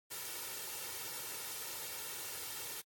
white noise with comb filter, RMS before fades -43 dBFS, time 0.1-2.82 s, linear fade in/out 20 ms, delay 2.2 ms, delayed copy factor +0.6, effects high-pass 100 Hz 12 dB/octave + AAC 64 kbps

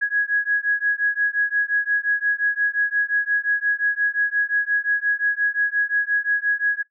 sine beating tone pair, 1661.2 / 1666.9 Hz, G#6 / G#6, 0 / +6 cents, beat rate 5.7 Hz, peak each -21 dBFS, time 0.01-6.83 s, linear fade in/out 20 ms, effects noise-tail reverb RT60 0.1 s tail -17 dB re dry

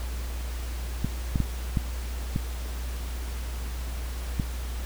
clicks, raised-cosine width 5 ms, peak -12 dBFS, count 6, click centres 1.046 / 1.358 / 1.403 / 1.772 / 2.361 / 4.398 s, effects added 60 Hz sine -30 dBFS peak until 4.85 s + pink hiss -42 dBFS RMS until 4.85 s

